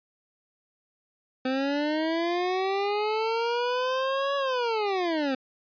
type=linear two-way sweep; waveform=25% pulse; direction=up then down; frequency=255.9 to 563 to 255.9 Hz; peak=-21 dBFS; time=1.45-5.35 s; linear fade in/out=5 ms; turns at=4.36 s; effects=resampled to 11025 Hz